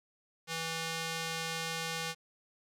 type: tone with band-pass filter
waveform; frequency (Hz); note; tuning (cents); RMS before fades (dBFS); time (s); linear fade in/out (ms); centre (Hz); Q
square; 163.7; E3; -12; -37; 0.47-2.15; 50; 4200; 0.55
effects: none